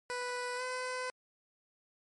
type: tone with pitch glide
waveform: 15% pulse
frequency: 493.9 to 507.2 Hz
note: B4 to B4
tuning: 0 to +46 cents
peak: -29 dBFS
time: 0.1-1.1 s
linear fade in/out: 0 ms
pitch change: +46 cents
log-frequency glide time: 0.56-0.62 s
effects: MP3 48 kbps